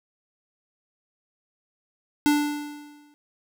square tone with exponential decay, 294 Hz, D4, 2 cents sharp, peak -16 dBFS, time 2.26-3.14 s, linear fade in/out 0 ms, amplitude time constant 190 ms, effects none

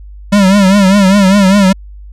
square tone with vibrato, 196 Hz, G3, in tune, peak -5 dBFS, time 0.32-1.73 s, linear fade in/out 10 ms, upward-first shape triangle, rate 5 Hz, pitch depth 110 cents each way, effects added 50 Hz sine -28 dBFS peak until 2.12 s + low-pass 9000 Hz 12 dB/octave

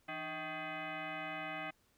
sine tone with frequency modulation, 636 Hz, D#5, 38 cents sharp, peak -39 dBFS, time 0.08-1.71 s, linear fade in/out 10 ms, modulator 470 Hz, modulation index 4.3, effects pink hiss -73 dBFS RMS until 1.97 s

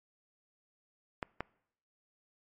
clicks, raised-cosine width 0.5 ms, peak -19 dBFS, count 2, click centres 1.228 / 1.406 s, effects noise-tail reverb RT60 0.7 s tail -24 dB re dry + MP3 48 kbps

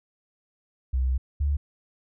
sine tone pair in turn, 64.4 / 71.76 Hz, C2 / D2, -27 / -40 cents, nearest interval major second, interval 187 cents, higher second, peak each -21 dBFS, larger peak neither, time 0.93-1.18 / 1.4-1.57 s, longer first, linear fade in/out 10 ms, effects none

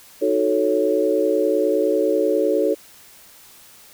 sine chord, D# half-diminished seventh, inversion none, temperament equal, 311.1 / 370 / 440 / 554.4 Hz, D#4 / F#4 / A4 / C#5, 0 / 0 / 0 / 0 cents, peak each -23 / -23 / -20 / -21 dBFS, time 0.21-2.75 s, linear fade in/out 20 ms, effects white hiss -47 dBFS RMS until 3.93 s

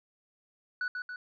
triangle tone with echo, 1480 Hz, F#6, in tune, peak -28 dBFS, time 0.81-0.88 s, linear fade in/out 2 ms, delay 140 ms, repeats 2, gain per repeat -4 dB, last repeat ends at 1.16 s, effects resampled to 11025 Hz

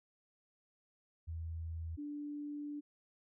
sine tone pair in turn, 82 / 292.8 Hz, E2 / D4, -9 / -5 cents, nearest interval octave + minor seventh, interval 2204 cents, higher second, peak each -39 / -40 dBFS, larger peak first, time 1.27-1.97 / 1.97-2.81 s, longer second, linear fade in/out 20 ms, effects none

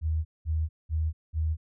sine tone bursts, 79.1 Hz, D#2, 29 cents sharp, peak -24 dBFS, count 4, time 0.01-1.57 s, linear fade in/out 50 ms, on 240 ms, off 200 ms, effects none

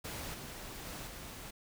pink noise with level steps, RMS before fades -42 / -46 / -44 / -47 dBFS, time 0.04-1.51 s, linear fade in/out 10 ms, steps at 0.34 / 0.85 / 1.07 s, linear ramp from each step 2 ms, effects none

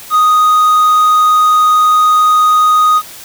triangle tone with quantisation, 1244.5 Hz, D#6, in tune, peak -4 dBFS, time 0.1-3.02 s, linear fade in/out 50 ms, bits 5, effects white hiss -32 dBFS RMS until 3.24 s

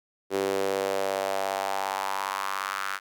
sawtooth tone with high-pass filter sweep, 97.3 Hz, G2, 12 cents flat, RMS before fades -29 dBFS, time 0.3-3 s, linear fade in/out 50 ms, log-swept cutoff 390 to 1400 Hz, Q 3.4, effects none

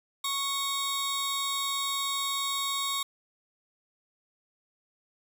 sawtooth tone pair together, 1108.7 / 3729 Hz, C#6 / A#7, 0 / 0 cents, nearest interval octave + major sixth, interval 2100 cents, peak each -28 dBFS, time 0.24-3.03 s, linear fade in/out 5 ms, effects none

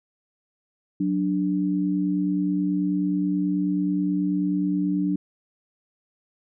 sine tone pair together, 184.38 / 293.7 Hz, F#3 / D4, -6 / 0 cents, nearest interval minor sixth, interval 806 cents, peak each -24 / -23 dBFS, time 1-5.16 s, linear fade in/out 5 ms, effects none

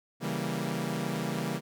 sawtooth chord, C# diminished seventh, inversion none, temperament equal with one note detuned, 138.19 / 164.81 / 196 / 233.1 Hz, C#3 / E3 / G3 / Bb3, -5 / 0 / 0 / 0 cents, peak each -33 / -31 / -32 / -32 dBFS, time 0.2-1.61 s, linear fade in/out 50 ms, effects none

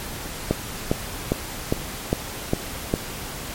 click train, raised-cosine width 2 ms, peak -5 dBFS, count 7, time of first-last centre 0.51-2.939 s, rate 2.47 Hz, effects pink hiss -33 dBFS RMS until 3.54 s + MP3 64 kbps

